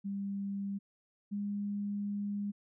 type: tone pair in turn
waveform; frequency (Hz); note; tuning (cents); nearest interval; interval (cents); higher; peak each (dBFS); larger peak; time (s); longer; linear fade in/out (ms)
sine; 198.7 / 203.5; G3 / G#3; +24 / -35; unison; 41; second; -34 / -33; second; 0.04-0.79 / 1.31-2.52; second; 20
effects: none